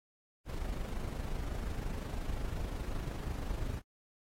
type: noise with amplitude modulation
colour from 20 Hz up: brown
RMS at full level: -35 dBFS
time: 0.45-3.82 s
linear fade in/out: 50 ms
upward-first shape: sine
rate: 25.6 Hz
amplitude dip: 50%
effects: AAC 48 kbps